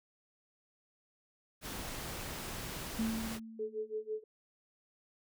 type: noise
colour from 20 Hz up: pink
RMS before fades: -42 dBFS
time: 1.61-3.4 s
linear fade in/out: 50 ms
type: tone with exponential decay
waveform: sine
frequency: 223.8 Hz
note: A3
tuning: 30 cents sharp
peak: -29 dBFS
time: 2.99-4.19 s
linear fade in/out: 5 ms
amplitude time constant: 260 ms
type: tone with tremolo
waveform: sine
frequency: 432.7 Hz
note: A4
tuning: 29 cents flat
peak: -33 dBFS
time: 3.59-4.24 s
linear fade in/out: 5 ms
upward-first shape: sine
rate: 6 Hz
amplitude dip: 95%
effects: none